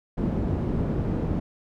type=low-pass noise; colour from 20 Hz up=white; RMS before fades=-26 dBFS; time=0.17-1.4 s; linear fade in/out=10 ms; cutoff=240 Hz; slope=12 dB/octave; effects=none